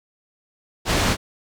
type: low-pass noise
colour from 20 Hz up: pink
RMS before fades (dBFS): -20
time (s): 0.85-1.17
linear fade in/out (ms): 50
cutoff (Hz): 6900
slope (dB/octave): 12
effects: none